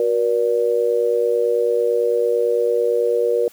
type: tone with amplitude modulation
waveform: sine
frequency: 475.7 Hz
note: A#4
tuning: 35 cents sharp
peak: -11 dBFS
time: 0-3.48 s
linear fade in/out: 2 ms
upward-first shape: sine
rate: 109 Hz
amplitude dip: 90%
effects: white hiss -49 dBFS RMS until 3.52 s